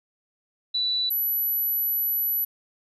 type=tone pair in turn; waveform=sine; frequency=3961 / 11870 Hz; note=B7 / F#9; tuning=+4 / +4 cents; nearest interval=octave + perfect fifth; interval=1900 cents; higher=second; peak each=-22 dBFS; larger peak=neither; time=0.74-1.1 / 1.1-2.45 s; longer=second; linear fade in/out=10 ms; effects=none